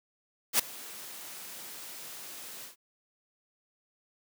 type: noise with ADSR envelope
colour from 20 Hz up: white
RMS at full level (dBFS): -22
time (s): 0.53-2.76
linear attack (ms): 62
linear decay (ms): 6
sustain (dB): -22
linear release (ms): 120
effects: high-pass 150 Hz 12 dB/octave